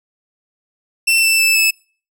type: tone with pitch steps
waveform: sawtooth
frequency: 2686 / 2661 / 2637 / 2613 Hz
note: E7 / E7 / E7 / E7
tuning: +32 / +16 / 0 / -16 cents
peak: -8 dBFS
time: 1.07-1.71 s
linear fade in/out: 10 ms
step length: 160 ms
effects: noise-tail reverb RT60 0.4 s tail -25 dB re dry